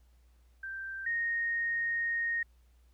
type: tone pair in turn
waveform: sine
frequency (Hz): 1568 / 1858.8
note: G6 / A#6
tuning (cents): 0 / -5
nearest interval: minor third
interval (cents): 295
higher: second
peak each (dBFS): -37 / -29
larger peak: second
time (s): 0.63-1.06 / 1.06-2.43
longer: second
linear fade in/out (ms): 5
effects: added 60 Hz sine -60 dBFS peak until 2.93 s + pink hiss -74 dBFS RMS until 2.93 s